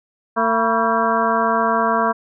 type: harmonic tone with a mistuned harmonic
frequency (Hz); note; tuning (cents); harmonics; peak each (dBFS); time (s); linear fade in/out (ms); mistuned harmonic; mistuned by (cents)
226.3; A3; +49; 1 / 2 / 3 / 4 / 5 / 6 / 7; -24 / -24 / -21 / -21 / -21 / -25 / -26; 0.36-2.13; 20; 4; +120
effects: none